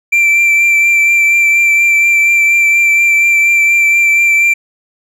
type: tone with vibrato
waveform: triangle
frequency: 2349 Hz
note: D7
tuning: in tune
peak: -5 dBFS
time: 0.12-4.54 s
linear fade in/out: 10 ms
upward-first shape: triangle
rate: 4.2 Hz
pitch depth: 20 cents each way
effects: none